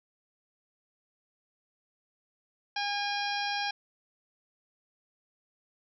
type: harmonic tone with a mistuned harmonic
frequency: 814 Hz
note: G#5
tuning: 35 cents flat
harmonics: 1 / 2 / 3 / 4 / 5 / 6 / 7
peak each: -33 / -36 / -38 / -39 / -40 / -41 / -41 dBFS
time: 2.76-3.71 s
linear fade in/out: 5 ms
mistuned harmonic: 7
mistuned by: -69 cents
effects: none